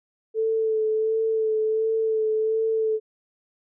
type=tone with vibrato; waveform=sine; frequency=440 Hz; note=A4; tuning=in tune; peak=-20 dBFS; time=0.34-3 s; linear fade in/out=50 ms; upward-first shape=sine; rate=1.4 Hz; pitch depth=21 cents each way; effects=none